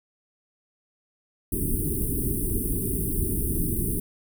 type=band-stop noise; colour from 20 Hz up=pink; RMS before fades=-26 dBFS; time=1.52-4 s; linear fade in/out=5 ms; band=420 to 8900 Hz; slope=96 dB/octave; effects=none